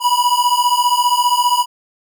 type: beating tone pair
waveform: square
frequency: 970 / 985 Hz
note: B5 / B5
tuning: -31 / -5 cents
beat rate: 15 Hz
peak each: -16 dBFS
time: 0-1.66 s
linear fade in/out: 50 ms
effects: none